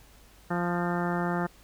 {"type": "harmonic tone with a mistuned harmonic", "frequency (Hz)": 174.61, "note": "F3", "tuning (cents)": 0, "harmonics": [1, 2, 3, 4, 5, 6, 7, 8, 9, 10], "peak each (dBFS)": [-29, -33, -38, -35, -36, -42, -38, -39, -41, -41], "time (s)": [0.5, 1.47], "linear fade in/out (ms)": 10, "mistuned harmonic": 10, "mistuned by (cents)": 54, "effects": ["added 50 Hz sine -57 dBFS peak until 1.63 s", "pink hiss -57 dBFS RMS until 1.63 s"]}